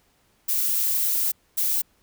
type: noise bursts at uneven times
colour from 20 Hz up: violet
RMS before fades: -23 dBFS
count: 2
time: 0.48-1.32 / 1.57-1.82 s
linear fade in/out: 10 ms
effects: pink hiss -64 dBFS RMS until 2.02 s